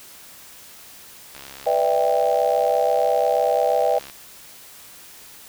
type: click train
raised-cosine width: 0.2 ms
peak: -21 dBFS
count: 189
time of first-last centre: 1.35-4.099 s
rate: 68.4 Hz
type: chord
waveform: sine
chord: E minor seventh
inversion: second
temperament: just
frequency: 494.4 / 593.3 / 659.3 / 791.1 Hz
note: B4 / D5 / E5 / G5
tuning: +2 / +18 / 0 / +16 cents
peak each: -22 dBFS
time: 1.66-3.99 s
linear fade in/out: 10 ms
effects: white hiss -44 dBFS RMS until 5.48 s